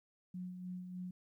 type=tone with tremolo; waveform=sine; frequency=181.5 Hz; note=F#3; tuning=33 cents flat; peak=-40 dBFS; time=0.34-1.11 s; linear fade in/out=5 ms; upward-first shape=sine; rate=3.3 Hz; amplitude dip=45%; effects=13-bit